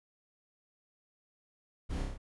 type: noise with echo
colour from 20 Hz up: brown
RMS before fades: -35 dBFS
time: 1.89-2.03 s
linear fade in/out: 20 ms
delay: 30 ms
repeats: 5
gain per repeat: -2 dB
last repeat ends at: 2.18 s
effects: resampled to 24000 Hz